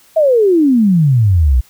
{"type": "exponential sweep", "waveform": "sine", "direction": "down", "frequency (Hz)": [660, 58.27], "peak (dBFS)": -7, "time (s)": [0.16, 1.61], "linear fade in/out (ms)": 10, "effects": ["white hiss -48 dBFS RMS until 1.69 s"]}